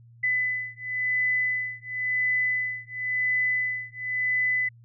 sine beating tone pair, 2004 / 2004.95 Hz, B6 / B6, +25 / +26 cents, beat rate 0.95 Hz, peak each -27 dBFS, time 0.23-4.69 s, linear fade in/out 10 ms, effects added 117 Hz sine -49 dBFS peak until 4.84 s

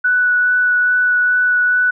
sine tone with vibrato, 1480 Hz, F#6, in tune, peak -11 dBFS, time 0.04-1.91 s, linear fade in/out 10 ms, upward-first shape sine, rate 2.4 Hz, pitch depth 9 cents each way, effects none

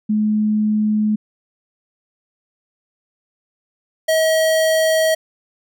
sine / square tone pair in turn, 213.1 / 638.6 Hz, G#3 / D#5, +45 / +45 cents, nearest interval octave + perfect fifth, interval 1900 cents, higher second, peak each -14 dBFS, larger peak neither, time 0.09-1.16 / 4.08-5.15 s, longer neither, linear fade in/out 10 ms, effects none

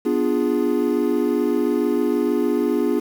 triangle chord, B diminished seventh, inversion none, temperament equal, 246.9 / 293.7 / 349.2 / 415.3 Hz, B3 / D4 / F4 / Ab4, 0 / 0 / 0 / 0 cents, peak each -21 dBFS, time 0.05-3 s, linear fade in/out 10 ms, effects 7-bit

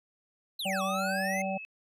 square exponential two-way sweep, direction down then up, 4230 to 1108.7 to 2142 Hz, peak -33 dBFS, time 0.59-1.42 s, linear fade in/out 5 ms, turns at 0.82 s
harmonic tone, 192.1 Hz, G3, 35 cents flat, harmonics 1 / 3 / 4, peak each -34 / -34 / -34 dBFS, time 0.65-1.58 s, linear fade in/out 10 ms
sine tone, 2592 Hz, E7, 30 cents flat, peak -40 dBFS, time 0.73-1.65 s, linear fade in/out 0 ms
effects resampled to 32000 Hz

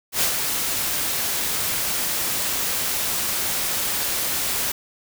white noise with ADSR envelope, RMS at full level -19 dBFS, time 0.12-4.72 s, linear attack 95 ms, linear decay 100 ms, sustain -5 dB, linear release 6 ms, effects none

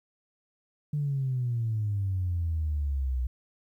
sine exponential sweep, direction down, 150 to 61 Hz, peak -25 dBFS, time 0.93-3.27 s, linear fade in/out 5 ms, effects tanh soft clip ceiling -21 dBFS + 11-bit

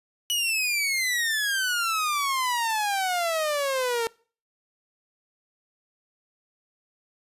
sawtooth exponential sweep, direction down, 2960 to 451.4 Hz, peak -20 dBFS, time 0.3-4.07 s, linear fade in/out 0 ms, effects noise-tail reverb RT60 0.4 s tail -23 dB re dry + resampled to 32000 Hz

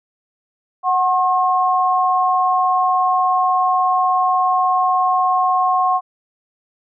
sine tone pair together, 740 / 1076.5 Hz, F#5 / C6, 0 / +49 cents, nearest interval tritone, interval 649 cents, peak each -16 dBFS, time 0.83-6.01 s, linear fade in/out 50 ms, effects none

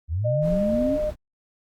sine linear sweep, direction up, 71.6 to 290 Hz, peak -22 dBFS, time 0.08-0.99 s, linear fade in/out 50 ms
sine tone, 608 Hz, D#5, 40 cents flat, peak -22 dBFS, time 0.24-1.11 s, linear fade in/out 20 ms
brown noise, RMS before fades -33 dBFS, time 0.41-1.16 s, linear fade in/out 50 ms
effects Opus 48 kbps

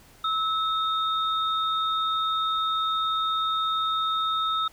sine tone pair together, 1300 / 3677 Hz, E6 / A#7, -24 / -24 cents, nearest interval octave + tritone, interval 1800 cents, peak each -24 / -29 dBFS, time 0.24-4.68 s, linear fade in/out 5 ms, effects pink hiss -54 dBFS RMS until 4.72 s

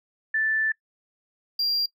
sine / triangle tone pair in turn, 1760 / 4761 Hz, A6 / D8, 0 / +23 cents, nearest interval octave + perfect fourth, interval 1723 cents, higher second, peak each -21 dBFS, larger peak neither, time 0.34-0.72 / 1.59-1.86 s, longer first, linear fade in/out 5 ms, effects noise-tail reverb RT60 0.1 s tail -23 dB re dry

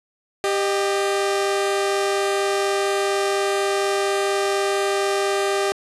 sawtooth tone pair together, 394.6 / 614 Hz, G4 / D#5, +11 / -23 cents, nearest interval minor sixth, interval 766 cents, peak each -16 / -22 dBFS, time 0.44-5.72 s, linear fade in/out 0 ms, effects resampled to 24000 Hz + 7-bit

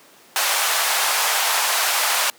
pink band-pass noise, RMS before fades -20 dBFS, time 0.36-2.3 s, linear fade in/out 0 ms, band 700 to 16000 Hz, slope 24 dB/octave, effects pink hiss -49 dBFS RMS until 2.38 s + high-pass 300 Hz 12 dB/octave

